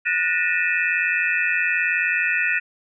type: tone cluster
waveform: sine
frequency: 1462 / 1787 / 1886 / 2447 / 2618 Hz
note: F#6 / A6 / A#6 / D#7 / E7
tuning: -21 / +26 / +20 / -29 / -13 cents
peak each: -25 dBFS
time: 0.05-2.6 s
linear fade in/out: 20 ms
effects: none